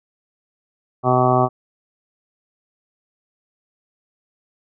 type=harmonic tone; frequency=126.4 Hz; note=B2; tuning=41 cents sharp; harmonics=1 / 2 / 3 / 4 / 5 / 6 / 7 / 8 / 9 / 10; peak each=-20 / -23 / -21 / -31 / -20 / -19 / -26 / -30 / -21 / -31 dBFS; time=1.03-1.49 s; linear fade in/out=50 ms; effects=none